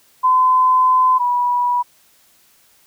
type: tone pair in turn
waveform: sine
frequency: 1021 / 976.4 Hz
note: C6 / B5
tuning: -43 / -20 cents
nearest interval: minor second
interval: 77 cents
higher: first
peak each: -10 / -14 dBFS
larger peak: first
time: 0.23-1.19 / 1.19-1.83 s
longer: first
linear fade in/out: 20 ms
effects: white hiss -54 dBFS RMS until 2.86 s